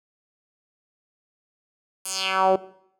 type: tone with band-pass filter sweep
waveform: 10% pulse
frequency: 190.1 Hz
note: F#3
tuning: 47 cents sharp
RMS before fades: -22 dBFS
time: 2.05-2.56 s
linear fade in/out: 5 ms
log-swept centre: 11000 to 420 Hz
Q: 2.6
effects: noise-tail reverb RT60 0.7 s tail -18 dB re dry